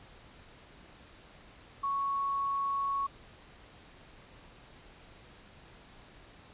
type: tone with quantisation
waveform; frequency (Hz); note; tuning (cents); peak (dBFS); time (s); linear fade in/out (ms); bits
sine; 1108.7; C#6; 0; -29; 1.83-3.07; 10; 9
effects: pink hiss -55 dBFS RMS until 6.53 s + resampled to 8000 Hz